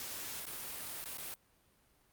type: noise with dropouts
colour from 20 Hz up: white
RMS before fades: -43 dBFS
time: 0-1.34 s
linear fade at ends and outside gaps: 1 ms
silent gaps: 0.454-0.466 / 1.042-1.057 / 1.172-1.182 s
effects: pink hiss -70 dBFS RMS until 2.12 s + Opus 48 kbps